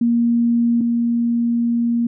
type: tone pair in turn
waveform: sine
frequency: 235.3 / 235.3 Hz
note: A#3 / A#3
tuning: +16 / +16 cents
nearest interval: unison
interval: 0 cents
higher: neither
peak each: -13 / -15 dBFS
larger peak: first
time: 0.01-0.81 / 0.81-2.07 s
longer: second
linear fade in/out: 5 ms
effects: none